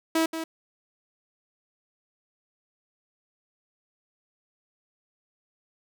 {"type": "tone with echo", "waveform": "sawtooth", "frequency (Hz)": 324.1, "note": "E4", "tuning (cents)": -29, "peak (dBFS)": -17, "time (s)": [0.15, 0.26], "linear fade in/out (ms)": 5, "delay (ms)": 180, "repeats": 1, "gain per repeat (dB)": -9, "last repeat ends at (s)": 0.44, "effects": []}